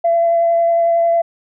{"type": "tone with vibrato", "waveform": "sine", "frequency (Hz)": 676, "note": "E5", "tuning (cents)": 43, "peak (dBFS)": -10, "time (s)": [0.04, 1.22], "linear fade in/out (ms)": 10, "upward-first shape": "sine", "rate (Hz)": 11, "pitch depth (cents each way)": 10, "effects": ["tanh soft clip ceiling -6 dBFS"]}